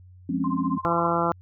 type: chord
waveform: sine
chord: Db major seventh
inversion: first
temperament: equal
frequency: 174.61 / 207.7 / 261.6 / 277.2 Hz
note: F3 / Ab3 / C4 / Db4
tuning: 0 / 0 / 0 / 0 cents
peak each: -29 / -31 / -27 / -28 dBFS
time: 0.29-0.78 s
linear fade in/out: 5 ms
type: tone with tremolo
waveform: sine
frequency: 1046.5 Hz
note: C6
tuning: in tune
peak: -26 dBFS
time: 0.44-1.12 s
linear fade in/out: 2 ms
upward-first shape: sine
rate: 15 Hz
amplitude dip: 95%
type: harmonic tone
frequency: 169.6 Hz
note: E3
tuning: 50 cents sharp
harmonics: 1 / 2 / 3 / 4 / 5 / 6 / 7 / 8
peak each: -29 / -29 / -29 / -29 / -29 / -29 / -29 / -29 dBFS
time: 0.85-1.32 s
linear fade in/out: 0 ms
effects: added 91 Hz sine -46 dBFS peak until 1.41 s